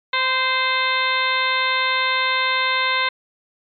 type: harmonic tone with a mistuned harmonic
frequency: 520 Hz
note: C5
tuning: 11 cents flat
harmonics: 1 / 2 / 3 / 4 / 5 / 6 / 7 / 8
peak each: -31 / -22 / -25 / -22 / -28 / -32 / -25 / -30 dBFS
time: 0.13-3.09 s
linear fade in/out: 5 ms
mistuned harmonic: 2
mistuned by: -16 cents
effects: MP3 96 kbps